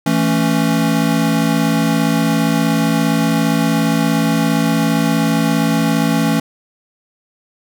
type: chord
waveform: square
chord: A major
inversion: second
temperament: equal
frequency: 164.81 / 220 / 277.2 Hz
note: E3 / A3 / C#4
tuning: 0 / 0 / 0 cents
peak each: -18 dBFS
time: 0.06-6.4 s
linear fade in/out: 5 ms
effects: none